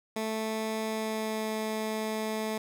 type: tone with pitch glide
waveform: 15% pulse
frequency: 219.7 to 217.9 Hz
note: A3 to A3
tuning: -2 to -17 cents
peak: -24 dBFS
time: 0.16-2.58 s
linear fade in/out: 5 ms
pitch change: -15 cents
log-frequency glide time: 0.85-1.51 s
effects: none